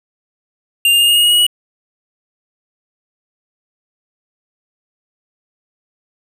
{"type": "tone with pitch steps", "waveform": "square", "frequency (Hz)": [2794, 2812, 2830, 2848, 2866, 2884, 2903, 2921], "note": ["F7", "F7", "F7", "F7", "F7", "F#7", "F#7", "F#7"], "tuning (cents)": [0, 11, 22, 33, 44, -45, -34, -23], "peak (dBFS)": -9, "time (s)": [0.85, 1.466], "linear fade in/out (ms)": 2, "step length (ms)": 77, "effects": []}